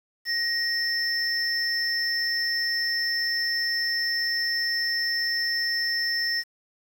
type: tone pair together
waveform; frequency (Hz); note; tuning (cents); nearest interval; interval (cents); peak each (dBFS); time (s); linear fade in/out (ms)
triangle; 1876 / 5319; A#6 / E8; +11 / +15; octave + tritone; 1804; -25; 0.25-6.44; 50
effects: 8-bit